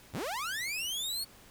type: linear sweep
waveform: sawtooth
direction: up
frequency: 40.75 to 4443 Hz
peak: -30 dBFS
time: 0.13-1.25 s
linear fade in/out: 20 ms
effects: pink hiss -56 dBFS RMS until 1.5 s